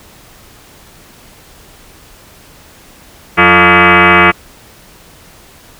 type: tone with frequency modulation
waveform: sine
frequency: 442.7 Hz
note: A4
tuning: 11 cents sharp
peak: -3 dBFS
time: 3.37-4.32 s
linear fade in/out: 20 ms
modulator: 263 Hz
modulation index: 8
effects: pink hiss -40 dBFS RMS until 5.79 s